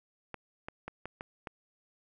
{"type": "clicks", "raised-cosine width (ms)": 0.5, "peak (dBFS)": -24, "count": 6, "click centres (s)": [0.343, 0.685, 0.88, 1.056, 1.209, 1.472], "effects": []}